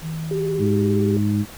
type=tone; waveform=sine; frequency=160 Hz; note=D#3; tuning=49 cents sharp; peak=-25 dBFS; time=0.01-0.64 s; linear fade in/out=50 ms
type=tone with vibrato; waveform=sine; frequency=392 Hz; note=G4; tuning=in tune; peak=-21 dBFS; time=0.31-1.17 s; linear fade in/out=2 ms; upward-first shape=sine; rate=17 Hz; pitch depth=42 cents each way
type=harmonic tone; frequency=103.83 Hz; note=G#2; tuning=in tune; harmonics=1 / 2 / 3; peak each=-21 / -20 / -25 dBFS; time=0.58-1.46 s; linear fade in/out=50 ms
effects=pink hiss -40 dBFS RMS until 1.57 s